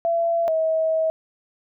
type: tone pair in turn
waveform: sine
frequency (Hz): 674 / 641.1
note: E5 / E5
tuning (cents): +38 / -48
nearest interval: minor second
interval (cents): 86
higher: first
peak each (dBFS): -18 / -18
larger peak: neither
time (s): 0.05-0.48 / 0.48-1.1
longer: second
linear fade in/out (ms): 0
effects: none